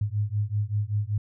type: beating tone pair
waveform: sine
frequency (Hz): 101.8 / 107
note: G#2 / A2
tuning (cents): -34 / -48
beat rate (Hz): 5.2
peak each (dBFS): -27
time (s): 0.01-1.18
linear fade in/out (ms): 5
effects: none